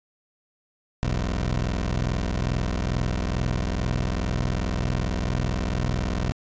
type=tone pair together; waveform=15% pulse; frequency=42.36 / 62.5 Hz; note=E1 / B1; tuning=+48 / +21 cents; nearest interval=perfect fifth; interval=673 cents; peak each=-20 dBFS; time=1.03-6.32 s; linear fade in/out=0 ms; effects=resampled to 16000 Hz